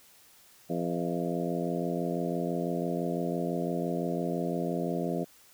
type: harmonic tone with a mistuned harmonic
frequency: 85.9 Hz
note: F2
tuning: 28 cents flat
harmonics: 2 / 3 / 4 / 5 / 6 / 7 / 8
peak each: -33 / -35 / -36 / -37 / -38 / -38 / -39 dBFS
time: 0.69-5.25 s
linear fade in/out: 20 ms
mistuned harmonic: 7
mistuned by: +56 cents
effects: white hiss -58 dBFS RMS until 5.53 s